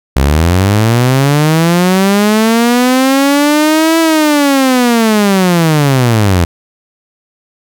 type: linear two-way sweep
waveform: sawtooth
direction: up then down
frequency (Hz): 63.7 to 329.6 to 82.1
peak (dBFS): -3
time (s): 0.16-6.45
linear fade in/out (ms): 5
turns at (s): 3.99
effects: none